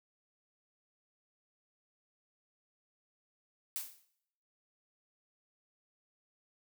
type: noise with exponential decay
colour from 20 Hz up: blue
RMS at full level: -35 dBFS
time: 3.76-4.05 s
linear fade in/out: 0 ms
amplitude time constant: 61 ms
effects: noise-tail reverb RT60 0.7 s tail -17 dB re dry